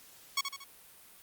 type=tone with echo; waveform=10% pulse; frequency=1108.7 Hz; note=C#6; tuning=in tune; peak=-19 dBFS; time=0.37-0.41 s; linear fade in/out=5 ms; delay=77 ms; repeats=3; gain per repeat=-6 dB; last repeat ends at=0.641 s; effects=white hiss -56 dBFS RMS until 1.22 s + Opus 48 kbps